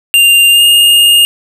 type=tone with pitch glide; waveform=square; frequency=2792 to 2834 Hz; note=F7 to F7; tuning=-1 to +25 cents; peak=-4 dBFS; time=0.14-1.25 s; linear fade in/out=0 ms; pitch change=+26 cents; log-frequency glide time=0.5-0.63 s; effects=none